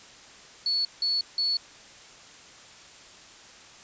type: tone bursts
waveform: sine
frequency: 4413 Hz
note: C#8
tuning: 9 cents flat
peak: -23 dBFS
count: 3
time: 0.66-1.57 s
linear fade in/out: 2 ms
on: 190 ms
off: 170 ms
effects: white hiss -49 dBFS RMS until 3.83 s + resampled to 16000 Hz